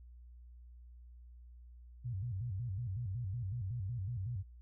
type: tone with vibrato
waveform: sine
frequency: 107.4 Hz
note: A2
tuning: 41 cents flat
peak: -36 dBFS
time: 2.04-4.43 s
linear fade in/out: 20 ms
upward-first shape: square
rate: 5.4 Hz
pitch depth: 220 cents each way
effects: added 60 Hz sine -52 dBFS peak until 4.61 s